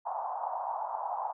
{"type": "band-pass noise", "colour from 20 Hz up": "white", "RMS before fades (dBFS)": -35, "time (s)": [0.05, 1.33], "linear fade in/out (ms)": 20, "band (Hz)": [710, 950], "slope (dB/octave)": 48, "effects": []}